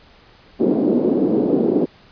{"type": "band-pass noise", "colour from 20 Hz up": "white", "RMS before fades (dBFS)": -17, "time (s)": [0.59, 1.86], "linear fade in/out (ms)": 20, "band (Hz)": [220, 400], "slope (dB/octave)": 24, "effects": ["pink hiss -49 dBFS RMS until 2.11 s", "resampled to 11025 Hz"]}